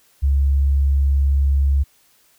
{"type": "tone", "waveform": "sine", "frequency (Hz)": 69.3, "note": "C#2", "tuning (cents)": 0, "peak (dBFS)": -13, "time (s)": [0.22, 1.84], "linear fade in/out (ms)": 20, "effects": ["white hiss -57 dBFS RMS until 2.38 s"]}